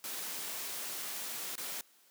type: noise with dropouts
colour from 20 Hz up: white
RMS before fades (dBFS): -40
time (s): 0.04-1.81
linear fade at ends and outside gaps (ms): 1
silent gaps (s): 1.555-1.579
effects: white hiss -65 dBFS RMS until 2.1 s + high-pass 200 Hz 12 dB/octave